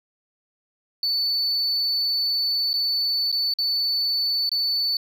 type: tone with dropouts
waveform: sine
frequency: 4488 Hz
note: C#8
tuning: 21 cents sharp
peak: -18 dBFS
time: 1.03-4.97 s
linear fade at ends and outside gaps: 2 ms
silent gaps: 2.732-2.739 / 3.317-3.325 / 3.538-3.586 / 4.493-4.516 s
effects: tanh soft clip ceiling -19 dBFS + 10-bit